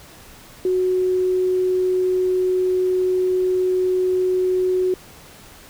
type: tone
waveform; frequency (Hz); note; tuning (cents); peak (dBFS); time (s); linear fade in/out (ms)
sine; 368.7; F#4; -6; -16; 0.65-4.94; 2
effects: pink hiss -44 dBFS RMS until 5.69 s